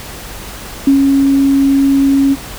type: tone with ADSR envelope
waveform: sine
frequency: 274.9 Hz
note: C#4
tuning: 14 cents flat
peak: -4 dBFS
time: 0.87-2.36 s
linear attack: 4 ms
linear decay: 110 ms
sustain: -3 dB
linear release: 36 ms
effects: added 50 Hz sine -34 dBFS peak until 2.58 s + pink hiss -29 dBFS RMS until 2.58 s